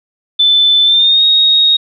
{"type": "tone with pitch glide", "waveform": "sine", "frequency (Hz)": [3520, 3751], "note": ["A7", "A#7"], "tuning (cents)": [0, 10], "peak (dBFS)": -6, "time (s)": [0.39, 1.77], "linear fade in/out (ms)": 10, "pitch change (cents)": 110, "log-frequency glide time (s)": [0.84, 1.24], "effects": []}